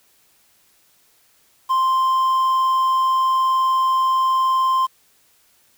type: tone with quantisation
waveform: triangle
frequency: 1046.5 Hz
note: C6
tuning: in tune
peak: -13 dBFS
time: 1.69-4.87 s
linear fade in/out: 20 ms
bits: 7
effects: white hiss -58 dBFS RMS until 5.77 s